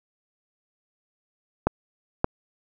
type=clicks; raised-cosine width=1 ms; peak=-5 dBFS; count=2; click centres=1.67 / 2.244 s; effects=none